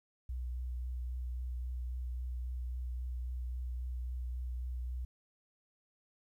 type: tone with vibrato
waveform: sine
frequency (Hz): 61.9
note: B1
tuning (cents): +5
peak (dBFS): -35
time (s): 0.29-5.05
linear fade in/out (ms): 5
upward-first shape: triangle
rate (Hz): 3.7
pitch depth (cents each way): 22
effects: tanh soft clip ceiling -31 dBFS + 12-bit